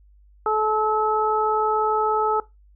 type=harmonic tone; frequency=431.6 Hz; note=A4; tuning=33 cents flat; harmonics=1 / 2 / 3; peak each=-23 / -23 / -23 dBFS; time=0.46-2.4 s; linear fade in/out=2 ms; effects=noise-tail reverb RT60 0.2 s tail -19 dB re dry + added 50 Hz sine -50 dBFS peak until 2.75 s